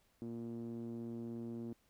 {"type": "tone with low-pass filter", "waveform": "5% pulse", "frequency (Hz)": 116.54, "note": "A#2", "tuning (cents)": 0, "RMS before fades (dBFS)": -44, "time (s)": [0.22, 1.73], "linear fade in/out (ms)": 0, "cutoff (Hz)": 280, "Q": 4.4, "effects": ["pink hiss -74 dBFS RMS until 1.89 s"]}